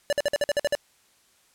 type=tone bursts; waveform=square; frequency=580 Hz; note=D5; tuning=22 cents flat; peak=-21 dBFS; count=9; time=0.1-0.751 s; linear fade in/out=0 ms; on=27 ms; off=51 ms; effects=white hiss -62 dBFS RMS until 1.54 s + low-pass 11000 Hz 12 dB/octave